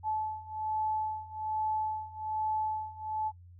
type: beating tone pair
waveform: sine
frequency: 865 / 866.2 Hz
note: A5 / A5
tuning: -30 / -27 cents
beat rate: 1.2 Hz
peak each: -35 / -33 dBFS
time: 0.03-3.32 s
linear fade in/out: 50 ms
effects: noise-tail reverb RT60 0.1 s tail -24 dB re dry + added 88 Hz sine -50 dBFS peak until 3.59 s